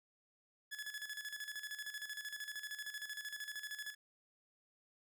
sawtooth tone with tremolo, 1706 Hz, G#6, 46 cents sharp, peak -38 dBFS, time 0.71-3.95 s, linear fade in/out 20 ms, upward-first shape square, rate 13 Hz, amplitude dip 65%, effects none

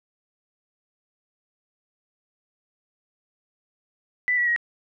sine tone with pitch steps, 1986 / 1939.5 / 1894.1 Hz, B6 / B6 / A#6, +9 / -32 / +27 cents, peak -19 dBFS, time 4.28-4.562 s, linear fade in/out 0 ms, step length 94 ms, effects none

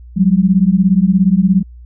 sine beating tone pair, 180.7 / 197.7 Hz, F#3 / G3, -41 / +15 cents, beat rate 17 Hz, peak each -11 dBFS, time 0.16-1.63 s, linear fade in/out 20 ms, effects added 60 Hz sine -33 dBFS peak until 1.85 s

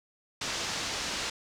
white low-pass noise, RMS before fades -34 dBFS, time 0.41-1.3 s, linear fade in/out 5 ms, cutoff 6300 Hz, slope 24 dB/octave, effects none

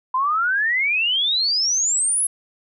sine exponential sweep, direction up, 1006 to 10920 Hz, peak -17 dBFS, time 0.14-2.27 s, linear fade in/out 5 ms, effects none

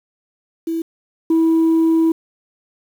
sine tone pair in turn, 328.8 / 325.8 Hz, E4 / E4, -4 / -20 cents, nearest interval unison, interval 16 cents, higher first, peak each -18 / -9 dBFS, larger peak second, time 0.67-0.82 / 1.3-2.12 s, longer second, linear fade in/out 5 ms, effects tanh soft clip ceiling -10 dBFS + 7-bit

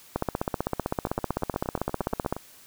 two click trains, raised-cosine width 1 ms, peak -19 / -11 dBFS, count 12 / 35, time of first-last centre 1.07-2.366 / 0.16-2.326 s, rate 8.49 / 15.7 Hz, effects white hiss -52 dBFS RMS until 2.66 s

